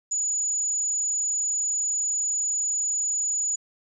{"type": "tone", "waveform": "sine", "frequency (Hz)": 6910, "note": "A8", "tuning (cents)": -32, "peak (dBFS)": -23, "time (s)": [0.11, 3.56], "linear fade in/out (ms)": 10, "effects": []}